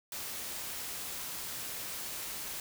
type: noise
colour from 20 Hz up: white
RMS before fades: -40 dBFS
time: 0.12-2.6 s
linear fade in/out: 2 ms
effects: none